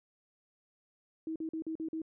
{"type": "tone bursts", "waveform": "sine", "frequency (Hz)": 320.4, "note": "E4", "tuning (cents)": -49, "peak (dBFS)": -34, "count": 6, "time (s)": [1.27, 2.018], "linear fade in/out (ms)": 2, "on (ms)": 88, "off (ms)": 44, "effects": []}